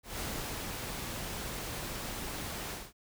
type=noise with ADSR envelope; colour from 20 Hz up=pink; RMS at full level=-37 dBFS; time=0.03-2.93 s; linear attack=160 ms; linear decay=360 ms; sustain=-2 dB; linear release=220 ms; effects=none